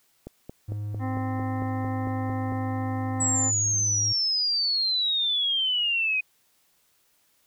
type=click train; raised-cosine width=2 ms; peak=-24 dBFS; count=11; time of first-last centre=0.27-2.522 s; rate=4.44 Hz
type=tone with pitch glide; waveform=triangle; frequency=104.1 to 105.07 Hz; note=G#2 to G#2; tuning=+5 to +21 cents; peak=-27 dBFS; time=0.68-4.13 s; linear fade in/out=10 ms; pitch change=+16 cents; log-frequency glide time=3.24-3.63 s
type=harmonic tone; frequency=260 Hz; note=C4; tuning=11 cents flat; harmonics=1 / 2 / 3 / 4 / 5 / 7 / 8; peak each=-30 / -39 / -35 / -40 / -46 / -44 / -51 dBFS; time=0.99-3.52 s; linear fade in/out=50 ms
type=exponential sweep; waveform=sine; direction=down; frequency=7830 to 2489 Hz; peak=-22 dBFS; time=3.2-6.21 s; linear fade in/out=10 ms
effects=white hiss -66 dBFS RMS until 7.46 s